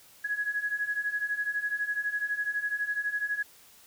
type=beating tone pair; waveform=sine; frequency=1667 / 1679 Hz; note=G#6 / G#6; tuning=+6 / +18 cents; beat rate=12 Hz; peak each=-33 / -30 dBFS; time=0.24-3.43 s; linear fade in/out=10 ms; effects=white hiss -56 dBFS RMS until 3.86 s